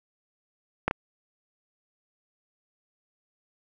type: clicks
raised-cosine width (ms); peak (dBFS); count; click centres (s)
0.5; -8 / -11; 2; 0.88 / 0.911
effects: none